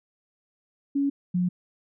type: tone pair in turn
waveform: sine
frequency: 280 / 179.16 Hz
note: C#4 / F3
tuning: +18 / +44 cents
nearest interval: minor sixth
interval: 774 cents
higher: first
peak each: -21 dBFS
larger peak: neither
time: 0.95-1.1 / 1.34-1.49 s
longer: neither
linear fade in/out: 10 ms
effects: none